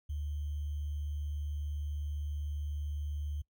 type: tone with sample-and-hold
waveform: sine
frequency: 73.7 Hz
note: D2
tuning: 7 cents sharp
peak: -34 dBFS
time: 0.09-3.42 s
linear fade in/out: 10 ms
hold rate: 3150 Hz
effects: noise-tail reverb RT60 0.1 s tail -23 dB re dry